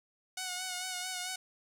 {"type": "tone with vibrato", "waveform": "5% pulse", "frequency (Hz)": 734, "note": "F#5", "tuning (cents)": -14, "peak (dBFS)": -24, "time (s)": [0.37, 1.36], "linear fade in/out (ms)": 5, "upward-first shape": "sine", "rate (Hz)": 4.5, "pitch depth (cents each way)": 34, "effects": []}